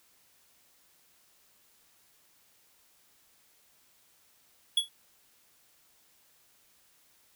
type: tone with exponential decay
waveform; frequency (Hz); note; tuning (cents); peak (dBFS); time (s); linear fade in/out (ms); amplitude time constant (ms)
square; 3369; G#7; +24; -20; 4.77-4.89; 5; 26
effects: white hiss -65 dBFS RMS until 7.35 s